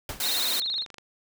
pink noise with exponential decay, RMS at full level -31 dBFS, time 0.09-0.33 s, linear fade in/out 2 ms, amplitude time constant 51 ms
white high-pass noise, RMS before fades -29 dBFS, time 0.2-0.6 s, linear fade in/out 2 ms, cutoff 230 Hz, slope 12 dB/octave
sine tone with vibrato, 3951 Hz, B7, in tune, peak -26 dBFS, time 0.2-0.86 s, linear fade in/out 50 ms, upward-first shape sine, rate 18 Hz, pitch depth 150 cents each way
click train, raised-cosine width 0.2 ms, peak -26 dBFS, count 11, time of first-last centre 0.58-0.983 s, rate 24.8 Hz
effects none

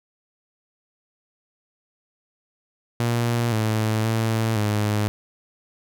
sawtooth tone with pitch steps, 118.1 / 109.5 / 112.2 / 105.3 Hz, A#2 / A2 / A2 / G#2, +23 / -8 / +34 / +24 cents, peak -16 dBFS, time 3-5.08 s, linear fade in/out 0 ms, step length 520 ms, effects none

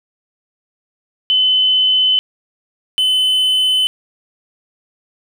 sine / triangle tone pair in turn, 3032 / 3032 Hz, F#7 / F#7, +42 / +42 cents, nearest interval unison, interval 0 cents, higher neither, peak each -10 dBFS, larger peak neither, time 1.3-2.19 / 2.98-3.87 s, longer neither, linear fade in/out 0 ms, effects none

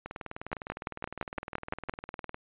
two click trains, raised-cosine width 0.5 ms, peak -16 / -23 dBFS, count 9 / 46, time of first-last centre 0.53-1.895 / 0.06-2.344 s, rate 5.86 / 19.7 Hz, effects resampled to 8000 Hz

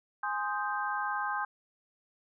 sine chord, Ab major seventh, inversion none, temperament equal, 830.6 / 1046.5 / 1244.5 / 1568 Hz, Ab5 / C6 / Eb6 / G6, 0 / 0 / 0 / 0 cents, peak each -35 / -36 / -37 / -35 dBFS, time 0.23-1.45 s, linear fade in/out 5 ms, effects none

